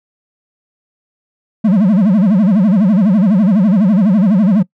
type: tone with vibrato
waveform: triangle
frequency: 199.3 Hz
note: G3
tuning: 29 cents sharp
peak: -5 dBFS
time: 1.64-4.63 s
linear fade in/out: 10 ms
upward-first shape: sine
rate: 12 Hz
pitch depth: 220 cents each way
effects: noise-tail reverb RT60 0.1 s tail -23 dB re dry